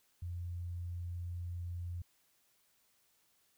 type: tone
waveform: sine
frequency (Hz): 87.31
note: F2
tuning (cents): 0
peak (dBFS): -38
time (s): 0.22-2.02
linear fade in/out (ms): 5
effects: white hiss -73 dBFS RMS until 3.57 s